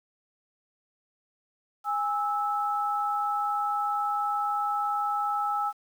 sine tone pair together, 823 / 1308.9 Hz, G#5 / E6, -16 / -13 cents, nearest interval minor sixth, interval 803 cents, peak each -28 dBFS, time 1.84-5.73 s, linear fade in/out 50 ms, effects 9-bit

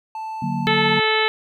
triangle tone with pitch glide, 880 to 888.7 Hz, A5 to A5, 0 to +17 cents, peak -25 dBFS, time 0.15-0.99 s, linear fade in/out 2 ms, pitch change +17 cents, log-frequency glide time 0.64-0.84 s
sine chord, D augmented, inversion none, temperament equal, 146.83 / 185 / 233.1 Hz, D3 / F#3 / A#3, 0 / 0 / 0 cents, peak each -26 dBFS, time 0.42-1 s, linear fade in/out 5 ms
harmonic tone, 436.5 Hz, A4, 14 cents flat, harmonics 1 / 2 / 3 / 4 / 5 / 6 / 7 / 8 / 9, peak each -22 / -24 / -26 / -24 / -23 / -29 / -26 / -31 / -27 dBFS, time 0.67-1.28 s, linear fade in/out 0 ms
effects none

